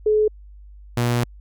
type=tone pair in turn; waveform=sine / sawtooth; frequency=427.2 / 120.3 Hz; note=G#4 / B2; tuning=+49 / -45 cents; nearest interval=octave + minor seventh; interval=2194 cents; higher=first; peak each=-14 dBFS; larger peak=neither; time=0.06-0.28 / 0.97-1.24 s; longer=second; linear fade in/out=5 ms; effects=added 50 Hz sine -40 dBFS peak until 1.4 s